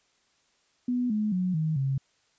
sine tone with pitch steps, 246.9 / 212.5 / 182.84 / 157.34 / 135.4 Hz, B3 / G#3 / F#3 / D#3 / C#3, 0 / +40 / -20 / +20 / -40 cents, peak -24 dBFS, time 0.88-1.98 s, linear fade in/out 5 ms, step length 220 ms, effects white hiss -68 dBFS RMS until 2.38 s + resampled to 16000 Hz

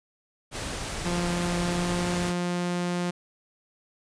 pink noise, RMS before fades -33 dBFS, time 0.51-2.34 s, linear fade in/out 50 ms
sawtooth tone with pitch glide, 174.61 to 176.43 Hz, F3 to F3, 0 to +18 cents, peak -22 dBFS, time 1.05-3.11 s, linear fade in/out 10 ms, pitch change +18 cents, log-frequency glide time 1.55-2.12 s
effects resampled to 22050 Hz

